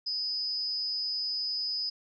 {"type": "tone with amplitude modulation", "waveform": "sine", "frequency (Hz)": 5010, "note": "D#8", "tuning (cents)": 11, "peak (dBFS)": -26, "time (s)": [0.06, 1.9], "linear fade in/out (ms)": 10, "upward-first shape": "sine", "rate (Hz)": 251, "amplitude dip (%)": 75, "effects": []}